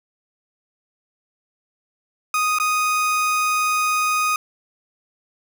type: tone with dropouts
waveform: 30% pulse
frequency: 1244.5 Hz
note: D#6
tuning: in tune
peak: -15 dBFS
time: 2.34-4.36 s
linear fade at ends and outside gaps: 2 ms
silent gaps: 2.586-2.599 s
effects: none